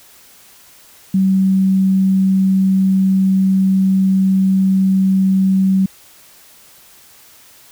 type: tone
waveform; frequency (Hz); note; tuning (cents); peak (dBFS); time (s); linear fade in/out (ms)
sine; 190.9; G3; -46; -10; 1.14-5.86; 5
effects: white hiss -45 dBFS RMS until 7.71 s